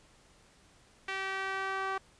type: tone with band-pass filter sweep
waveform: sawtooth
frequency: 385.5 Hz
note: G4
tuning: 29 cents flat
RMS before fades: -35 dBFS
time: 1.08-1.98 s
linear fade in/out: 5 ms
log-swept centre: 2100 to 1200 Hz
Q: 1.7
effects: pink hiss -62 dBFS RMS until 2.19 s + resampled to 22050 Hz